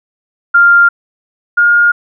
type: tone pair in turn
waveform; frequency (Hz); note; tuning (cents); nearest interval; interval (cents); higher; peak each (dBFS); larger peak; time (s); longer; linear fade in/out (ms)
sine; 1396.9 / 1420.5; F6 / F6; 0 / +29; unison; 29; second; -3 / -5; first; 0.54-0.89 / 1.57-1.92; neither; 10
effects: none